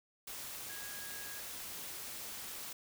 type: tone in noise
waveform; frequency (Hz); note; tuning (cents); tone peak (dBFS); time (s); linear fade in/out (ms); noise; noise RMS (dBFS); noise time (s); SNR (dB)
sine; 1649; G#6; -13; -50; 0.69-1.4; 5; white; -45; 0.27-2.73; -8
effects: none